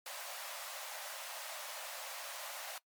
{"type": "high-pass noise", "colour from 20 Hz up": "pink", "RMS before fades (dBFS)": -45, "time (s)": [0.06, 2.78], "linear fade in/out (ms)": 2, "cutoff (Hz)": 540, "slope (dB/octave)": 96, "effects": ["noise-tail reverb RT60 0.1 s tail -20 dB re dry", "MP3 96 kbps"]}